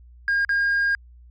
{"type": "tone with dropouts", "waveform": "sine", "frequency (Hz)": 1619, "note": "G#6", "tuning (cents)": -45, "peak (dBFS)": -16, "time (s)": [0.28, 0.95], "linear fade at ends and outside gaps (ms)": 1, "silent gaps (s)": [0.449, 0.492], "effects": ["tanh soft clip ceiling -17 dBFS", "added 60 Hz sine -45 dBFS peak until 1.3 s"]}